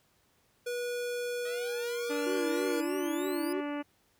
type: tone with pitch glide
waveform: square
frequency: 485.7 to 476.3 Hz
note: B4 to A#4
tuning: -29 to +37 cents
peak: -33 dBFS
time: 0.66-2.81 s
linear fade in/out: 10 ms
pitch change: -34 cents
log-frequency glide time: 1.55-1.86 s
type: exponential sweep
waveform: 10% pulse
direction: up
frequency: 624 to 5030 Hz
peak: -37 dBFS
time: 1.45-3.53 s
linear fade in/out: 5 ms
type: harmonic tone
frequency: 290.9 Hz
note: D4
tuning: 16 cents flat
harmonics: 1 / 2 / 3 / 4 / 5 / 6 / 7 / 8 / 9 / 10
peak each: -34 / -40 / -44 / -46 / -48 / -50 / -51 / -52 / -53 / -54 dBFS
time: 2.09-3.83 s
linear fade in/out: 20 ms
type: tone with vibrato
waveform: triangle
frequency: 349.2 Hz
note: F4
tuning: in tune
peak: -30 dBFS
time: 2.26-3.61 s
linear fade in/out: 10 ms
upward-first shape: triangle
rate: 3.2 Hz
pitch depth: 160 cents each way
effects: pink hiss -69 dBFS RMS until 4.19 s + high-pass 60 Hz 12 dB/octave